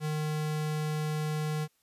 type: tone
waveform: square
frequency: 153.1 Hz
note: D#3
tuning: 28 cents flat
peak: -30 dBFS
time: 0-1.68 s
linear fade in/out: 50 ms
effects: white hiss -72 dBFS RMS until 1.82 s + resampled to 32000 Hz